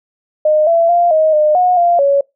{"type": "tone with pitch steps", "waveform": "sine", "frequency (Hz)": [613, 671, 695, 628, 607, 725, 694, 560], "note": ["D#5", "E5", "F5", "D#5", "D#5", "F#5", "F5", "C#5"], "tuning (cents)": [-26, 31, -9, 16, -43, -35, -11, 18], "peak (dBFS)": -8, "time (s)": [0.45, 2.21], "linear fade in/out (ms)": 5, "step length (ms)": 220, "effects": ["noise-tail reverb RT60 0.2 s tail -24 dB re dry"]}